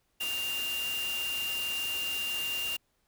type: tone in noise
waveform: sine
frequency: 2794 Hz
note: F7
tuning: in tune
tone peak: -31 dBFS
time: 0.2-2.77 s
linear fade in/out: 10 ms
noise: white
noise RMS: -39 dBFS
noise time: 0.2-2.77 s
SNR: +5 dB
effects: pink hiss -74 dBFS RMS until 3.07 s